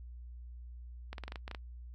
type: clicks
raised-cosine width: 0.3 ms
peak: -26 dBFS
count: 9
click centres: 1.13 / 1.182 / 1.237 / 1.28 / 1.321 / 1.358 / 1.479 / 1.513 / 1.548 s
effects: noise-tail reverb RT60 0.1 s tail -24 dB re dry + added 60 Hz sine -45 dBFS peak until 1.94 s

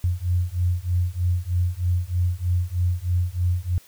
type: beating tone pair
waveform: sine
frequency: 87.31 / 90.51 Hz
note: F2 / F#2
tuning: 0 / -38 cents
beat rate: 3.2 Hz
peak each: -23 dBFS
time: 0.04-3.78 s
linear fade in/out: 0 ms
effects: white hiss -52 dBFS RMS until 3.87 s

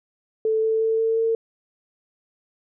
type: tone with pitch steps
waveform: sine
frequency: 440 / 443.1 / 446.1 / 449.2 / 452.4 Hz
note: A4 / A4 / A4 / A4 / A4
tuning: 0 / +12 / +24 / +36 / +48 cents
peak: -18 dBFS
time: 0.45-1.35 s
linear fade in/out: 2 ms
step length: 180 ms
effects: none

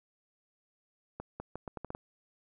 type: accelerating click train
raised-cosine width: 1 ms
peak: -25 dBFS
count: 8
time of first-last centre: 1.2-1.949 s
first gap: 200 ms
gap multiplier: 0.78
effects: none

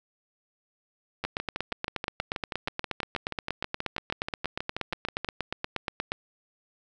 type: two click trains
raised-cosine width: 0.3 ms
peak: -13 / -15 dBFS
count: 42 / 26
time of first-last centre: 1.25-6.119 / 1.24-5.246 s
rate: 8.42 / 6.24 Hz
effects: none

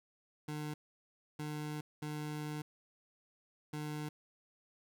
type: tone bursts at uneven times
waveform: 25% pulse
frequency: 150.7 Hz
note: D3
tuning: 45 cents sharp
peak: -35 dBFS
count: 4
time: 0.48-0.74 / 1.39-1.81 / 2.02-2.62 / 3.73-4.09 s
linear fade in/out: 5 ms
effects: none

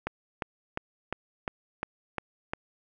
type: click train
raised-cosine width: 0.5 ms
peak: -15 dBFS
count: 8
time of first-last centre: 0.07-2.535 s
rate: 2.84 Hz
effects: none

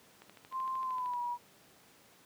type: click train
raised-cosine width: 0.3 ms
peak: -36 dBFS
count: 13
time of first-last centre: 0.22-1.136 s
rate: 13.1 Hz
type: tone with pitch glide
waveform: sine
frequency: 1046.5 to 965.2 Hz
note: C6 to B5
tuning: 0 to -40 cents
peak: -33 dBFS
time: 0.51-1.38 s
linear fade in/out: 50 ms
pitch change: -140 cents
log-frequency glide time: 0.82-1.2 s
effects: pink hiss -61 dBFS RMS until 2.25 s + high-pass 150 Hz 12 dB/octave

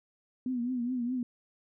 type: tone with vibrato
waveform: sine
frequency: 246.6 Hz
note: B3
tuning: 2 cents flat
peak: -29 dBFS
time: 0.46-1.23 s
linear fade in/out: 2 ms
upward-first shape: triangle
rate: 4.8 Hz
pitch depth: 98 cents each way
effects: none

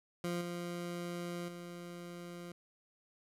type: tone with level steps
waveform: 20% pulse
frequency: 174.1 Hz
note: F3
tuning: 5 cents flat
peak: -30 / -34 / -40 dBFS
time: 0.24-2.52 s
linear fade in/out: 2 ms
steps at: 0.41 / 1.48 s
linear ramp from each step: 5 ms
effects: resampled to 32000 Hz + 12-bit

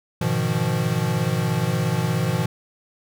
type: chord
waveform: square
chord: F half-diminished seventh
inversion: first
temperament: equal with one note detuned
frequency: 103.83 / 123.47 / 155.56 / 172.41 Hz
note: Ab2 / Cb3 / Eb3 / F3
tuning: 0 / 0 / 0 / -22 cents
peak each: -30 / -25 / -26 / -26 dBFS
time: 0.21-2.46 s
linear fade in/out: 5 ms
effects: none

